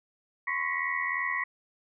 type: tone cluster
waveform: sine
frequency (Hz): 1022 / 1099 / 1915 / 1998 / 2208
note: C6 / C#6 / A#6 / B6 / C#7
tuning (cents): -41 / -15 / +46 / +20 / -7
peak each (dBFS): -38 / -35 / -31 / -34 / -37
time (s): 0.47-1.44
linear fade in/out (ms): 5
effects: none